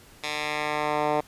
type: tone with band-pass filter sweep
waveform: 10% pulse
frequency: 150 Hz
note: D3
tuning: 37 cents sharp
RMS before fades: -27 dBFS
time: 0.23-1.21 s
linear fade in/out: 10 ms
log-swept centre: 3500 to 710 Hz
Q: 1
effects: pink hiss -52 dBFS RMS until 1.27 s + resampled to 32000 Hz